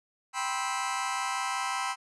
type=chord; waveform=sawtooth; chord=C major seventh; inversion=second; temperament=just; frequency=784.9 / 981.1 / 1046.5 / 1308.1 Hz; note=G5 / B5 / C6 / E6; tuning=+2 / -12 / 0 / -14 cents; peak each=-31 dBFS; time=0.33-1.96 s; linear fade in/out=50 ms; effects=resampled to 22050 Hz